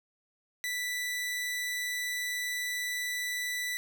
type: tone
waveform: sawtooth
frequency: 1975.5 Hz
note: B6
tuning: in tune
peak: -28 dBFS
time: 0.64-3.77 s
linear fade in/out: 0 ms
effects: none